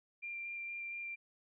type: tone with vibrato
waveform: sine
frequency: 2379 Hz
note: D7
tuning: 22 cents sharp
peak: -40 dBFS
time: 0.22-1.16 s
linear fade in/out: 20 ms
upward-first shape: square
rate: 4.3 Hz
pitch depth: 8 cents each way
effects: none

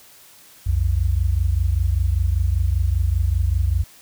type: tone pair together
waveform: sine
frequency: 62.18 / 87.3 Hz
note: B1 / F2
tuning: +12 / 0 cents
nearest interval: tritone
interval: 588 cents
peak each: -19 dBFS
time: 0.66-3.84 s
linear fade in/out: 10 ms
effects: white hiss -48 dBFS RMS until 4.01 s

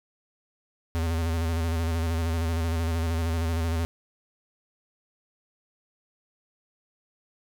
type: tone with vibrato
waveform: square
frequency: 82.41 Hz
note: E2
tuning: in tune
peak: -25 dBFS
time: 0.95-3.85 s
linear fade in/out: 0 ms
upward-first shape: square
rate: 13 Hz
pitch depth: 39 cents each way
effects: none

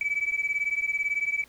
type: beating tone pair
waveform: sine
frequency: 2288 / 2306 Hz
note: D7 / D7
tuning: -46 / -32 cents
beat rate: 18 Hz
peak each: -27 dBFS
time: 0.01-1.44 s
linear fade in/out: 2 ms
effects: tanh soft clip ceiling -19 dBFS + pink hiss -57 dBFS RMS until 1.48 s

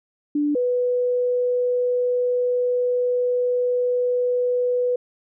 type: tone pair in turn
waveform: sine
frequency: 293.7 / 493.9 Hz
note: D4 / B4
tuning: 0 / 0 cents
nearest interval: major sixth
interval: 900 cents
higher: second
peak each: -18 dBFS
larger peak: neither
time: 0.35-0.55 / 0.55-4.96 s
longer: second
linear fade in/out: 5 ms
effects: none

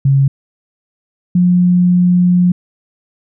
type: tone pair in turn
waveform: sine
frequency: 137.1 / 178.49 Hz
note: C#3 / F3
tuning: -19 / +38 cents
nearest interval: perfect fourth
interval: 457 cents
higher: second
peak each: -7 / -7 dBFS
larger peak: neither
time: 0.05-0.28 / 1.35-2.52 s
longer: second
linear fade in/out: 5 ms
effects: none

